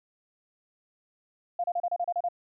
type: tone bursts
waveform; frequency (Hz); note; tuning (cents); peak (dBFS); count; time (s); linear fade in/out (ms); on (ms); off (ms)
sine; 700; F5; +4; -25; 9; 1.59-2.287; 5; 49; 32
effects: none